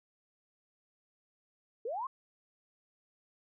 sine linear sweep, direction up, 415.3 to 1108.7 Hz, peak -34 dBFS, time 1.85-2.07 s, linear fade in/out 5 ms, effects none

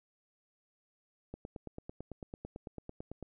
click train, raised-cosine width 2 ms, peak -29 dBFS, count 18, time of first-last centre 1.34-3.227 s, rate 9.01 Hz, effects none

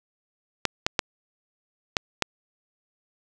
clicks, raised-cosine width 0.2 ms, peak -3 dBFS, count 5, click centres 0.653 / 0.865 / 0.992 / 1.968 / 2.223 s, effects none

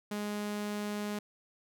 sawtooth tone, 207.7 Hz, G#3, in tune, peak -30 dBFS, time 0.11-1.19 s, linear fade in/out 5 ms, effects none

